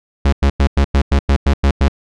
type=tone bursts; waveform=45% pulse; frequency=69.6 Hz; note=C#2; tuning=8 cents sharp; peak=-9 dBFS; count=10; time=0.25-1.883 s; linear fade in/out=5 ms; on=76 ms; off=97 ms; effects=low-pass 5000 Hz 12 dB/octave